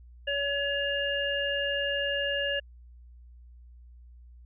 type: harmonic tone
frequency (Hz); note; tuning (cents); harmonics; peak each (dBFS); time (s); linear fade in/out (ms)
564; C#5; +30; 1 / 3 / 5; -31 / -31 / -31; 0.27-2.6; 10
effects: added 60 Hz sine -48 dBFS peak until 4.45 s